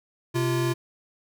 square tone pair together, 128.9 / 344.1 Hz, C3 / F4, -26 / -26 cents, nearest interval octave + perfect fourth, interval 1700 cents, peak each -26 dBFS, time 0.34-0.74 s, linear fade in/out 20 ms, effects none

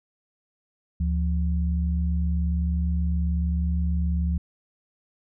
sine tone pair together, 73.42 / 174.62 Hz, D2 / F3, 0 / 0 cents, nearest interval octave + minor third, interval 1500 cents, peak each -22 / -28 dBFS, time 1-4.38 s, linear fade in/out 5 ms, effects none

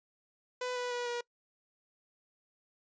sawtooth tone with pitch steps, 499.4 / 492.8 / 486.3 / 479.9 Hz, B4 / B4 / B4 / B4, +19 / -4 / -27 / -50 cents, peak -30 dBFS, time 0.61-1.21 s, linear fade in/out 5 ms, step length 150 ms, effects noise-tail reverb RT60 0.1 s tail -24 dB re dry + resampled to 16000 Hz

